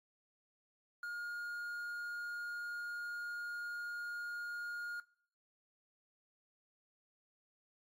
triangle tone with quantisation, 1424 Hz, F6, 33 cents sharp, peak -38 dBFS, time 1.03-5 s, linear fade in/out 2 ms, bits 11, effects noise-tail reverb RT60 0.6 s tail -22 dB re dry + AAC 48 kbps

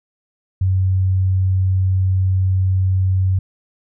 sine tone, 94 Hz, F#2, 28 cents sharp, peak -13 dBFS, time 0.61-3.39 s, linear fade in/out 5 ms, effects none

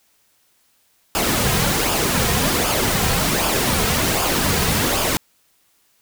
pink noise with flanger, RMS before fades -19 dBFS, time 1.15-5.17 s, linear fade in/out 0 ms, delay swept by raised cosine 0.5 to 3.5 ms, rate 1.3 Hz, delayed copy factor -0.55, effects white hiss -61 dBFS RMS until 6.01 s

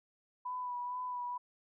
sine tone with vibrato, 989 Hz, B5, 2 cents sharp, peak -36 dBFS, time 0.45-1.38 s, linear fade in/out 10 ms, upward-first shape sine, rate 2.2 Hz, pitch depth 24 cents each way, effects none

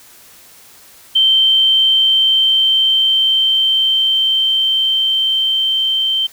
sine tone with level ramp, 3119 Hz, G7, 9 cents flat, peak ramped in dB -8 to -13 dBFS, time 1.15-6.27 s, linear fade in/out 10 ms, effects white hiss -43 dBFS RMS until 6.32 s

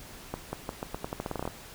accelerating click train, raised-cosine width 1 ms, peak -18 dBFS, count 15, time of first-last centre 0.34-1.476 s, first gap 190 ms, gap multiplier 0.85, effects pink hiss -47 dBFS RMS until 1.74 s

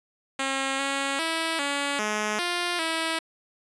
5% pulse tone with pitch steps, 270 / 275.4 / 326.2 / 283.3 / 212.1 / 350.9 / 325.2 Hz, C#4 / C#4 / E4 / C#4 / G#3 / F4 / E4, -45 / -11 / -18 / +38 / +37 / +8 / -23 cents, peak -14 dBFS, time 0.39-3.19 s, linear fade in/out 5 ms, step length 400 ms, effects resampled to 22050 Hz

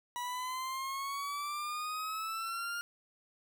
40% pulse exponential sweep, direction up, 971 to 1415 Hz, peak -35 dBFS, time 0.16-2.81 s, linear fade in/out 0 ms, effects none

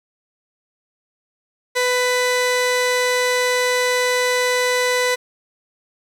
sawtooth tone pair together, 498 / 996 Hz, B4 / B5, +14 / +14 cents, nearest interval octave, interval 1200 cents, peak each -14 dBFS, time 1.75-5.16 s, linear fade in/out 20 ms, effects low-pass 10000 Hz 12 dB/octave + 8-bit

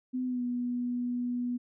sine tone with pitch glide, 254 to 244.6 Hz, B3 to B3, +49 to -16 cents, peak -29 dBFS, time 0.13-1.58 s, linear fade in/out 20 ms, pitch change -65 cents, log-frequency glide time 0.25-0.43 s, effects none

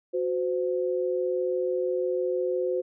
sine tone pair together, 367.4 / 513.4 Hz, F#4 / C5, -12 / -33 cents, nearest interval tritone, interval 579 cents, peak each -27 dBFS, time 0.13-2.82 s, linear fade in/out 20 ms, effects none

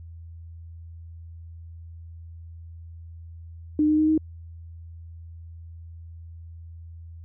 sine tone with pitch steps, 302.8 / 306.3 / 309.9 / 313.5 Hz, D#4 / D#4 / D#4 / D#4, -47 / -27 / -7 / +13 cents, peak -17 dBFS, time 3.79-4.178 s, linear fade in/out 2 ms, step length 97 ms, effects added 83 Hz sine -39 dBFS peak until 7.24 s

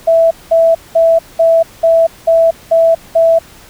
sine tone bursts, 659.3 Hz, E5, in tune, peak -5 dBFS, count 8, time 0.07-3.39 s, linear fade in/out 10 ms, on 240 ms, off 200 ms, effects pink hiss -39 dBFS RMS until 3.69 s

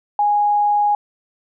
sine tone, 827 Hz, G#5, 8 cents flat, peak -13 dBFS, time 0.19-0.95 s, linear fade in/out 2 ms, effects none

